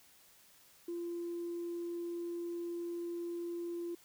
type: tone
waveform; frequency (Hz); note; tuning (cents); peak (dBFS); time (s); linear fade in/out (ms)
sine; 343.8; F4; -27; -36; 0.88-3.95; 5
effects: tanh soft clip ceiling -33 dBFS + white hiss -63 dBFS RMS until 4.04 s